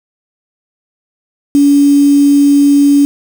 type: tone with quantisation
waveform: sine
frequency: 284.3 Hz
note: C#4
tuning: 44 cents sharp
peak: -4 dBFS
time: 1.55-3.05 s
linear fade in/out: 0 ms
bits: 4
effects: none